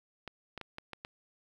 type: clicks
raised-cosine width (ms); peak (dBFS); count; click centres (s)
0.3; -25; 6; 0.277 / 0.577 / 0.613 / 0.784 / 0.933 / 1.049
effects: 9-bit